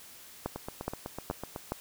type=two click trains; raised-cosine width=1 ms; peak=-22 / -17 dBFS; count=9 / 4; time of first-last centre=0.56-1.561 / 0.46-1.721 s; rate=7.99 / 2.38 Hz; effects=white hiss -51 dBFS RMS until 1.8 s